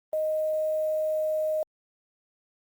sine tone with quantisation, 622.3 Hz, D#5, in tune, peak -24 dBFS, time 0.13-1.63 s, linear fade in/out 2 ms, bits 8, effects Opus 32 kbps

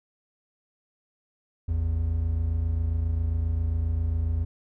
triangle tone pair together, 55 / 82.41 Hz, A1 / E2, 0 / 0 cents, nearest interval perfect fifth, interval 700 cents, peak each -28 / -22 dBFS, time 1.68-4.45 s, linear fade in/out 10 ms, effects none

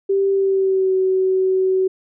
sine tone with pitch glide, 392 to 376.7 Hz, G4 to F#4, 0 to +31 cents, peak -14 dBFS, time 0.09-1.88 s, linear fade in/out 10 ms, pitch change -69 cents, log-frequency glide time 0.31-0.94 s, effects none

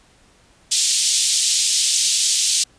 white band-pass noise, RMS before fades -18 dBFS, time 0.71-2.64 s, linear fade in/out 10 ms, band 3300 to 8700 Hz, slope 24 dB/octave, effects pink hiss -54 dBFS RMS until 2.78 s + resampled to 22050 Hz

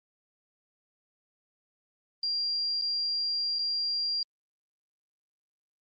sine tone with dropouts, 4766 Hz, D8, 25 cents sharp, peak -27 dBFS, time 2.23-4.23 s, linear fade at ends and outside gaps 2 ms, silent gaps 2.814-2.82 / 3.587-3.591 s, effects Opus 24 kbps

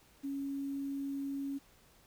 sine tone with quantisation, 277.2 Hz, C#4, in tune, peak -35 dBFS, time 0.23-1.59 s, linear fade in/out 20 ms, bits 10, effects pink hiss -64 dBFS RMS until 2.06 s

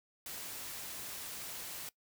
white noise, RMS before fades -44 dBFS, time 0.26-1.89 s, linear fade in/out 2 ms, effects noise-tail reverb RT60 0.1 s tail -20 dB re dry

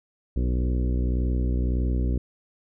harmonic tone with a mistuned harmonic, 61.74 Hz, B1, in tune, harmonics 1 / 2 / 3 / 4 / 5 / 6 / 7 / 8 / 9, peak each -22 / -31 / -35 / -33 / -36 / -39 / -44 / -45 / -49 dBFS, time 0.36-2.18 s, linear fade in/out 5 ms, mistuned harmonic 7, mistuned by +20 cents, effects none

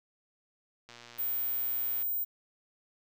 click train, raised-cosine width 0.2 ms, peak -32 dBFS, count 136, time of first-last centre 0.89-2.024 s, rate 119 Hz
sine tone, 15120 Hz, A#9, 23 cents sharp, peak -29 dBFS, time 1.18-2.25 s, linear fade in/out 20 ms
effects none

